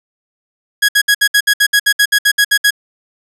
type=tone bursts; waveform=sawtooth; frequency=1661.2 Hz; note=G#6; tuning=in tune; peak=-4 dBFS; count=15; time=0.82-2.707 s; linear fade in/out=10 ms; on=67 ms; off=63 ms; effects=resampled to 32000 Hz + 7-bit